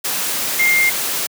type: tone in noise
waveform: sine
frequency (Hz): 2114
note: C7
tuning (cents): +17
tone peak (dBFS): -12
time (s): 0.59-0.9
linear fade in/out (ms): 10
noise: white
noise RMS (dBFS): -21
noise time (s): 0.04-1.27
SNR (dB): +6
effects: high-pass 150 Hz 12 dB/octave